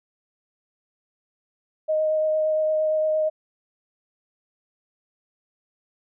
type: tone with vibrato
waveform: sine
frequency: 622.3 Hz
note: D#5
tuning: in tune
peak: -19 dBFS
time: 1.88-3.3 s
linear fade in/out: 20 ms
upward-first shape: triangle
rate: 8.7 Hz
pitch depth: 12 cents each way
effects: none